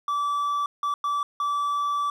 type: tone bursts at uneven times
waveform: triangle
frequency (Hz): 1157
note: D6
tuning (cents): -26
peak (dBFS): -21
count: 4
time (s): 0.08-0.66 / 0.83-0.94 / 1.04-1.23 / 1.4-2.1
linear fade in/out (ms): 2
effects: none